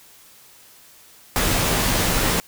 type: noise with comb filter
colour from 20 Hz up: pink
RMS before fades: -20 dBFS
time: 1.36-2.4 s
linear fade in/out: 0 ms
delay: 14 ms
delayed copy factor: -0.6
effects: white hiss -49 dBFS RMS until 2.47 s